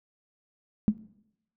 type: tone with exponential decay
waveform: sine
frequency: 211.2 Hz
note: G#3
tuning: 29 cents sharp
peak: -14 dBFS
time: 0.88-0.98 s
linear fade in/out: 0 ms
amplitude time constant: 20 ms
effects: noise-tail reverb RT60 0.8 s tail -19 dB re dry

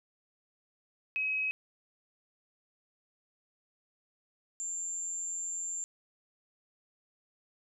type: tone pair in turn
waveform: sine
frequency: 2547 / 7288 Hz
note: D#7 / A#8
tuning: +40 / -40 cents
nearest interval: octave + tritone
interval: 1820 cents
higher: second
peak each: -29 / -34 dBFS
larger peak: first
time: 1.16-1.51 / 4.6-5.84 s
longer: second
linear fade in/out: 0 ms
effects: none

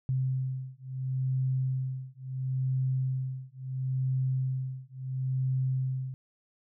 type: beating tone pair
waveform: sine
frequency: 130.3 / 131.03 Hz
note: C3 / C3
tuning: -7 / +3 cents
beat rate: 0.73 Hz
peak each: -31 dBFS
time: 0.09-6.14 s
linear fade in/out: 0 ms
effects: none

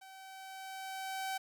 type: tone with level ramp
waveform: sawtooth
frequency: 767 Hz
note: G5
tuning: 38 cents flat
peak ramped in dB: -48 to -31 dBFS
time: 0.01-1.38 s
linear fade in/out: 10 ms
effects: 12-bit

